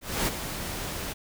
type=noise with ADSR envelope; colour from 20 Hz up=pink; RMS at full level=-25 dBFS; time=0.01-1.14 s; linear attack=260 ms; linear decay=26 ms; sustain=-9 dB; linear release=21 ms; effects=none